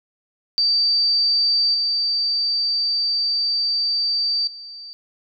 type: tone with level steps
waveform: sine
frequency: 4641 Hz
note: D8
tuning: 21 cents flat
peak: -15 / -18 / -34 dBFS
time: 0.58-4.93 s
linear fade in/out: 0 ms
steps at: 1.74 / 4.47 s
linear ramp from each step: 5 ms
effects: none